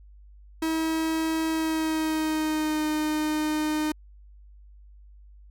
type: tone with pitch glide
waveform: 45% pulse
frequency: 321.1 to 306.6 Hz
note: E4 to D#4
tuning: -45 to -25 cents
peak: -24 dBFS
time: 0.62-3.92 s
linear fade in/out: 5 ms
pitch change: -80 cents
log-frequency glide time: 1.49-2.86 s
effects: added 50 Hz sine -47 dBFS peak until 5.5 s